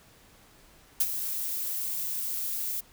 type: noise with ADSR envelope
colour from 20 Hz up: violet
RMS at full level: -22 dBFS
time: 1-2.81 s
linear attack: 7 ms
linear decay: 45 ms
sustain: -10 dB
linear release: 14 ms
effects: pink hiss -57 dBFS RMS until 2.92 s